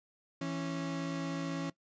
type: tone pair together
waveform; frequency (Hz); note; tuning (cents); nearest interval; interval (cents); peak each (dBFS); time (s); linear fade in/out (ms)
35% pulse; 165.72 / 275.3; E3 / C#4; +9 / -12; major sixth; 879; -36 / -35; 0.41-1.7; 5
effects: noise-tail reverb RT60 0.1 s tail -19 dB re dry + resampled to 16000 Hz